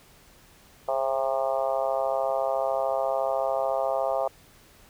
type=harmonic tone with a mistuned harmonic; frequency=133.8 Hz; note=C3; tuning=39 cents sharp; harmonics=3 / 4 / 5 / 6 / 7 / 8 / 9; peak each=-39 / -28 / -27 / -31 / -36 / -38 / -38 dBFS; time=0.88-4.28 s; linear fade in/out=5 ms; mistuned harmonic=3; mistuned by=+69 cents; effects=pink hiss -55 dBFS RMS until 4.89 s